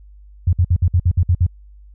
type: tone bursts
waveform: sine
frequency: 87.8 Hz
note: F2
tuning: 10 cents sharp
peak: -10 dBFS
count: 9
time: 0.47-1.466 s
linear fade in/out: 5 ms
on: 60 ms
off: 57 ms
effects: added 50 Hz sine -40 dBFS peak until 1.94 s